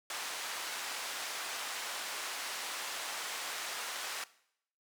pink band-pass noise, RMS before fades -40 dBFS, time 0.1-4.24 s, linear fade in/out 2 ms, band 910 to 10000 Hz, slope 12 dB/octave, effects noise-tail reverb RT60 0.7 s tail -19 dB re dry

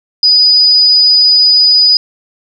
sine tone, 4957 Hz, D#8, 7 cents flat, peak -4 dBFS, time 0.23-1.97 s, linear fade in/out 2 ms, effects none

